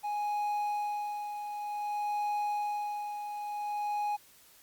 triangle tone with tremolo, 830.6 Hz, G#5, in tune, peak -27 dBFS, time 0.03-4.17 s, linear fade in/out 20 ms, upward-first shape sine, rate 0.54 Hz, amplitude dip 55%, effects white hiss -59 dBFS RMS until 4.62 s + Opus 48 kbps

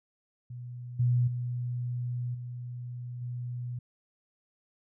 sine tone with level steps, 122.5 Hz, B2, 14 cents flat, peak -38 / -22 / -30 / -36 / -33 dBFS, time 0.5-3.79 s, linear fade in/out 5 ms, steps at 0.99 / 1.27 / 2.34 / 3.21 s, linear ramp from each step 10 ms, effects none

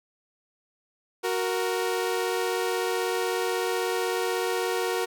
sawtooth tone pair together, 370 / 466.2 Hz, F#4 / A#4, 0 / 0 cents, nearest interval major third, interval 400 cents, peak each -24 dBFS, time 1.23-5.06 s, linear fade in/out 20 ms, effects none

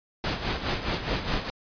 pink noise with tremolo, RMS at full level -26 dBFS, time 0.24-1.5 s, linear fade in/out 0 ms, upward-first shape sine, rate 4.8 Hz, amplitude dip 65%, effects resampled to 11025 Hz

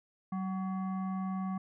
sine tone with frequency modulation, 190 Hz, F#3, 46 cents sharp, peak -32 dBFS, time 0.32-1.58 s, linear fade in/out 5 ms, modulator 940 Hz, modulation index 0.53, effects none

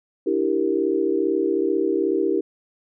sine chord, E half-diminished seventh, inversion third, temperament equal, 293.7 / 329.6 / 392 / 466.2 Hz, D4 / E4 / G4 / Bb4, 0 / 0 / 0 / 0 cents, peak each -27 / -23 / -22 / -26 dBFS, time 0.26-2.41 s, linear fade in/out 10 ms, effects none

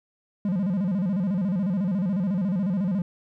triangle tone with vibrato, 189 Hz, F#3, 37 cents sharp, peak -20 dBFS, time 0.45-3.02 s, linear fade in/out 2 ms, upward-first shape square, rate 14 Hz, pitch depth 140 cents each way, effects none

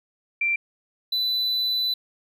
sine / triangle tone pair in turn, 2356 / 3992 Hz, D7 / B7, +5 / +18 cents, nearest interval major sixth, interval 913 cents, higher second, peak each -20 dBFS, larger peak neither, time 0.41-0.56 / 1.12-1.94 s, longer second, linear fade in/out 5 ms, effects none

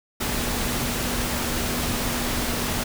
sine tone in noise, 240.8 Hz, B3, 44 cents flat, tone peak -32 dBFS, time 0.2-2.84 s, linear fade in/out 10 ms, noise pink, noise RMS -26 dBFS, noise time 0.2-2.84 s, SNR -9 dB, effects none

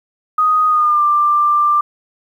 sine tone with pitch glide, 1246 to 1184.9 Hz, D#6 to D6, +2 to +15 cents, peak -10 dBFS, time 0.38-1.81 s, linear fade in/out 5 ms, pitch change -87 cents, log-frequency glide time 0.68-1.03 s, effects 8-bit

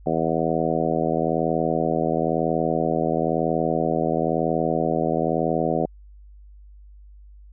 harmonic tone, 81 Hz, E2, 30 cents flat, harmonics 2 / 3 / 4 / 5 / 6 / 7 / 8 / 9, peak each -28 / -28 / -28 / -28 / -28 / -28 / -28 / -28 dBFS, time 0.06-5.86 s, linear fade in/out 5 ms, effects added 50 Hz sine -43 dBFS peak until 7.52 s

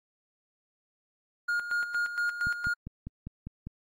triangle tone with tremolo, 1423 Hz, F6, 32 cents sharp, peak -24 dBFS, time 1.48-2.74 s, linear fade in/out 10 ms, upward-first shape square, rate 4.3 Hz, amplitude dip 65%
click train, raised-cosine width 5 ms, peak -26 dBFS, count 7, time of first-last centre 2.47-3.67 s, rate 5 Hz
effects AAC 48 kbps

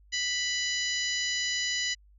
harmonic tone with a mistuned harmonic, 987.8 Hz, B5, in tune, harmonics 2 / 3 / 4 / 5 / 6 / 7, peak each -32 / -34 / -35 / -36 / -37 / -37 dBFS, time 0.12-1.95 s, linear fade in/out 20 ms, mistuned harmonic 4, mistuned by +27 cents, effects added 50 Hz sine -55 dBFS peak until 2.18 s

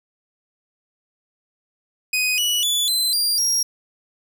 sawtooth tone with pitch steps, 2500 / 2939 / 3455 / 4061 / 4774 / 5612 Hz, D#7 / F#7 / A7 / B7 / D8 / F8, +8 / -12 / -32 / +48 / +28 / +8 cents, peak -15 dBFS, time 2.13-3.63 s, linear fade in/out 5 ms, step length 250 ms, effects none

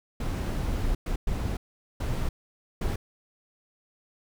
brown noise bursts at uneven times, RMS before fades -28 dBFS, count 5, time 0.2-0.95 / 1.06-1.16 / 1.27-1.57 / 2-2.29 / 2.81-2.96 s, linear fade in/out 5 ms, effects none

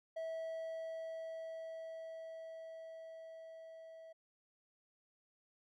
triangle tone with level ramp, 650 Hz, E5, 24 cents flat, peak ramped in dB -37 to -50 dBFS, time 0.16-4.13 s, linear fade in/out 10 ms, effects none

